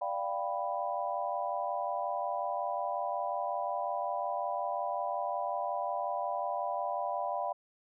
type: chord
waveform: sine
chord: G dominant seventh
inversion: second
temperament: equal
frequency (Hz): 587.3 / 698.5 / 784 / 987.8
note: D5 / F5 / G5 / B5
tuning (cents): 0 / 0 / 0 / 0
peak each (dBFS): -37 / -36 / -37 / -37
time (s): 0.01-7.53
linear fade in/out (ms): 10
effects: none